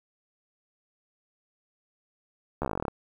slowing click train, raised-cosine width 1 ms, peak -15 dBFS, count 14, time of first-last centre 2.62-2.882 s, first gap 13 ms, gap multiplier 1.07, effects 9-bit

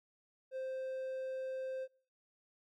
triangle tone, 523.3 Hz, C5, in tune, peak -36 dBFS, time 0.51-1.88 s, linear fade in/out 50 ms, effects noise-tail reverb RT60 0.5 s tail -26 dB re dry

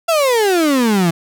35% pulse exponential sweep, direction down, 689 to 162 Hz, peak -10 dBFS, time 0.08-1.11 s, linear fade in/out 10 ms, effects none

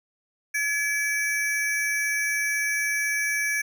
square ring-modulated tone, 1999 Hz, B6, 20 cents sharp, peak -21 dBFS, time 0.54-3.62 s, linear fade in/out 10 ms, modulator 301 Hz, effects none

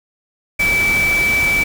sine tone in noise, 2310 Hz, D7, 29 cents flat, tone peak -13 dBFS, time 0.59-1.64 s, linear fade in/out 10 ms, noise pink, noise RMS -24 dBFS, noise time 0.59-1.64 s, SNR +8 dB, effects none

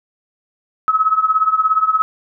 sine tone with tremolo, 1285 Hz, E6, 45 cents flat, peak -8 dBFS, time 0.88-2.02 s, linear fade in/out 0 ms, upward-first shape triangle, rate 17 Hz, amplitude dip 90%, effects none

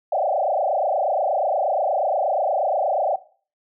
sine tone with frequency modulation, 677 Hz, E5, 46 cents sharp, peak -18 dBFS, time 0.12-3.16 s, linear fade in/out 5 ms, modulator 28.4 Hz, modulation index 4, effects noise-tail reverb RT60 0.4 s tail -17 dB re dry

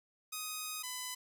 5% pulse tone pair in turn, 1251 / 1004.4 Hz, D#6 / B5, +9 / +29 cents, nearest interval major third, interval 380 cents, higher first, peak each -27 dBFS, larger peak neither, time 0.32-0.83 / 0.83-1.15 s, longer first, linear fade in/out 10 ms, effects none

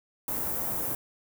white band-stop noise, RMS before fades -31 dBFS, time 0.28-0.95 s, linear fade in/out 2 ms, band 870 to 16000 Hz, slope 12 dB/octave, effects none

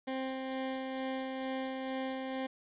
20% pulse tone with tremolo, 263.1 Hz, C4, 10 cents sharp, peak -29 dBFS, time 0.07-2.47 s, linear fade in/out 10 ms, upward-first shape sine, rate 2.2 Hz, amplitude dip 30%, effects resampled to 8000 Hz + 10-bit

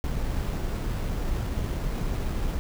brown noise with sample-and-hold, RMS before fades -28 dBFS, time 0.04-2.59 s, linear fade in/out 0 ms, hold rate 6300 Hz, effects none

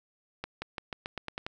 accelerating click train, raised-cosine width 0.3 ms, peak -19 dBFS, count 9, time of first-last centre 0.44-1.465 s, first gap 180 ms, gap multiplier 0.9, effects none

